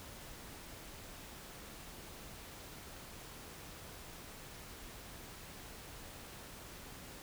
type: silence
effects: pink hiss -51 dBFS RMS until 7.22 s

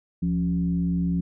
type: tone with frequency modulation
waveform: sine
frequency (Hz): 174.6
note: F3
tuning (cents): 0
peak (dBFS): -21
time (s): 0.22-1.21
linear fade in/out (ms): 10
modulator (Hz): 102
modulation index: 0.59
effects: none

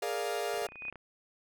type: chord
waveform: 40% pulse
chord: Bb dominant seventh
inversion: third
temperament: equal with one note detuned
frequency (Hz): 415.3 / 467.5 / 587.3 / 698.5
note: Ab4 / Bb4 / D5 / F5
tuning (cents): 0 / +5 / 0 / 0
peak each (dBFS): -36 / -37 / -38 / -36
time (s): 0.02-0.67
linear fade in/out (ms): 5
type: tone with exponential growth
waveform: sine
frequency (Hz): 2489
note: D#7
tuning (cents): 0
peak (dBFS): -33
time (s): 0.5-0.9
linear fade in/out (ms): 2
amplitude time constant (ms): 85
type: clicks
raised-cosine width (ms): 0.5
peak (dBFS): -33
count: 12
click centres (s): 0.542 / 0.575 / 0.621 / 0.655 / 0.688 / 0.721 / 0.757 / 0.822 / 0.852 / 0.883 / 0.926 / 0.957
effects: none

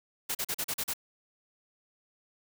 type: noise bursts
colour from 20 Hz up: white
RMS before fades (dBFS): -32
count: 7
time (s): 0.29-0.937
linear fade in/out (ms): 10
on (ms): 59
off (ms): 39
effects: none

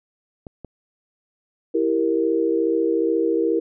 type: clicks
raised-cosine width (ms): 2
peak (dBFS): -22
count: 2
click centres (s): 0.468 / 0.647
type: chord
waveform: sine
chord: E diminished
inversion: none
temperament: equal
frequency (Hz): 329.6 / 392 / 466.2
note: E4 / G4 / Bb4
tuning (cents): 0 / 0 / 0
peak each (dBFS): -21 / -24 / -21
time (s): 1.74-3.6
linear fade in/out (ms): 10
effects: none

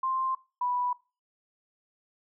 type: tone pair in turn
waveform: sine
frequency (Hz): 1049 / 985.3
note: C6 / B5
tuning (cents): +4 / -4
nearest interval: minor second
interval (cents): 108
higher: first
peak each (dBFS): -26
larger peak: neither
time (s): 0.03-0.35 / 0.61-0.93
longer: neither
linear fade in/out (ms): 5
effects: noise-tail reverb RT60 0.3 s tail -20 dB re dry

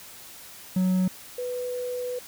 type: tone pair in turn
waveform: triangle / sine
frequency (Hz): 185 / 495.6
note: F#3 / B4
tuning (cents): 0 / +6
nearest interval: octave + perfect fourth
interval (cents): 1706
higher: second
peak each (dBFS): -18 / -28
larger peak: first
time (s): 0.76-1.08 / 1.38-2.19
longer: second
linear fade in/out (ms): 5
effects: white hiss -45 dBFS RMS until 2.27 s

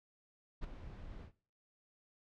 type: noise with ADSR envelope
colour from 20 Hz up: brown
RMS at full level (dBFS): -37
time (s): 0.61-1.32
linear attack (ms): 31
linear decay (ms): 9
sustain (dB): -12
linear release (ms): 91
effects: noise-tail reverb RT60 0.4 s tail -18 dB re dry + low-pass 4000 Hz 12 dB/octave

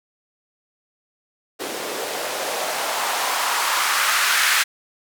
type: noise with band-pass filter sweep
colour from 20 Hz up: blue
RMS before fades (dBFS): -22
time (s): 1.59-4.64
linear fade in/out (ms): 20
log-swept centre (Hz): 370 to 1700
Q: 1.9
effects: none

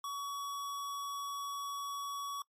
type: tone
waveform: square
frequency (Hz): 1128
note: C#6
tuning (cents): +30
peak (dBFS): -38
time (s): 0.04-2.42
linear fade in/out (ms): 2
effects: noise-tail reverb RT60 0.1 s tail -23 dB re dry + MP3 64 kbps

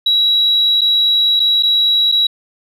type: tone with dropouts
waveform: sine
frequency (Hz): 3885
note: B7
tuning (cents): -29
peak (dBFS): -9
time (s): 0.06-2.27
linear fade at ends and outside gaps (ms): 5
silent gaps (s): 0.81-0.815 / 1.396-1.4 / 1.626-1.632 / 2.117-2.122
effects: tanh soft clip ceiling -5 dBFS

